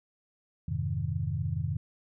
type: chord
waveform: sine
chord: F minor seventh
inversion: none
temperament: equal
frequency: 87.31 / 103.83 / 130.81 / 155.56 Hz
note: F2 / Ab2 / C3 / Eb3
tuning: 0 / 0 / 0 / 0 cents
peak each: -34 dBFS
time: 0.68-1.77 s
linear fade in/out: 5 ms
effects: none